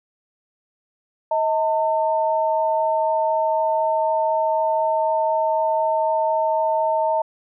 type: tone pair together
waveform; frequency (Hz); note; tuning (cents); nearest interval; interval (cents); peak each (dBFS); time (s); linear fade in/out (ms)
sine; 634.7 / 901; D#5 / A5; +34 / +41; tritone; 607; -20; 1.31-7.22; 5
effects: none